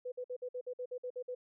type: tone bursts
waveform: sine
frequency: 498.4 Hz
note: B4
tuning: 16 cents sharp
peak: -37 dBFS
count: 11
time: 0.05-1.35 s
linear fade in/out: 10 ms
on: 70 ms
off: 53 ms
effects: none